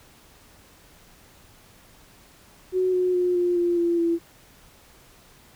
sine tone with pitch steps, 370 / 364.3 / 358.6 / 353.1 / 347.6 / 342.2 / 336.9 Hz, F#4 / F#4 / F4 / F4 / F4 / F4 / E4, 0 / -27 / +46 / +19 / -8 / -35 / +38 cents, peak -19 dBFS, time 2.72-4.19 s, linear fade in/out 50 ms, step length 210 ms, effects pink hiss -53 dBFS RMS until 5.55 s

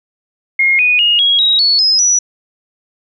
sine tone with pitch steps, 2143 / 2476 / 2861 / 3305 / 3818 / 4412 / 5097 / 5889 Hz, C7 / D#7 / F7 / G#7 / A#7 / C#8 / D#8 / F#8, +41 / -9 / +41 / -9 / +41 / -9 / +41 / -9 cents, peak -8 dBFS, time 0.59-2.19 s, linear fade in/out 5 ms, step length 200 ms, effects none

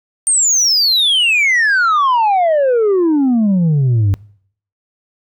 sine exponential sweep, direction down, 8870 to 93.7 Hz, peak -7 dBFS, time 0.27-4.14 s, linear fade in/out 0 ms, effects noise-tail reverb RT60 0.6 s tail -25 dB re dry + tanh soft clip ceiling -9 dBFS

